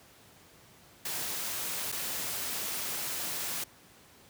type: noise with dropouts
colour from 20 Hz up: white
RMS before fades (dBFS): -35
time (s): 1.05-3.64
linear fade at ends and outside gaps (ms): 5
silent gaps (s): 1.919-1.923
effects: pink hiss -57 dBFS RMS until 4.29 s + high-pass 80 Hz 12 dB/octave

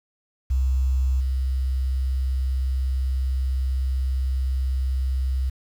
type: tone with level steps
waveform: sine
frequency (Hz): 65.41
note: C2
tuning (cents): 0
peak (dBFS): -17 / -20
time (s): 0.5-5.5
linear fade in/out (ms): 10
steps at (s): 1.2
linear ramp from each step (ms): 10
effects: tanh soft clip ceiling -14 dBFS + 8-bit

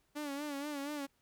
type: tone with vibrato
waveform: sawtooth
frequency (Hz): 288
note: D4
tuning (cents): -34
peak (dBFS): -34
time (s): 0.15-1.07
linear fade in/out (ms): 20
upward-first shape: sine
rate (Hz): 4.2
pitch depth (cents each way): 73
effects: pink hiss -75 dBFS RMS until 1.21 s

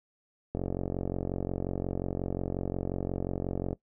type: click train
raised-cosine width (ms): 2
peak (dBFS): -18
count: 146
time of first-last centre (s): 0.55-3.73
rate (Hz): 45.6
effects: noise-tail reverb RT60 0.1 s tail -19 dB re dry

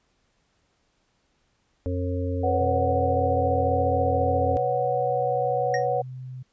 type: harmonic tone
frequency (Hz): 90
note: F#2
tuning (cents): -47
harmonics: 1 / 3 / 5 / 6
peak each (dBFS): -26 / -31 / -33 / -34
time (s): 1.86-4.57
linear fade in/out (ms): 0
type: chord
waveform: sine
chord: B suspended second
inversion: none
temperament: equal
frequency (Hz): 493.9 / 554.4 / 740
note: B4 / C#5 / F#5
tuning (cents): 0 / 0 / 0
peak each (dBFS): -26 / -27 / -25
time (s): 2.43-6.02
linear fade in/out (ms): 10
type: tone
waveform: sine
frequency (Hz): 128.3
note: C3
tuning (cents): -34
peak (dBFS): -34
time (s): 2.6-6.43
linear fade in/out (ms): 10
type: tone with exponential decay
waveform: square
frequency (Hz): 1864.7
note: A#6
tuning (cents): 0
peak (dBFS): -24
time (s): 5.74-5.86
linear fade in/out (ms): 2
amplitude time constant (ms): 25
effects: pink hiss -69 dBFS RMS until 6.52 s + resampled to 16000 Hz

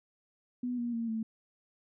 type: tone with pitch steps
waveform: sine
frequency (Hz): 246.9 / 238.5 / 230.4 / 222.5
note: B3 / A#3 / A#3 / A3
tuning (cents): 0 / +40 / -20 / +20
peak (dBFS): -31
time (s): 0.63-1.23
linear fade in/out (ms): 5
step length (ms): 150
effects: none

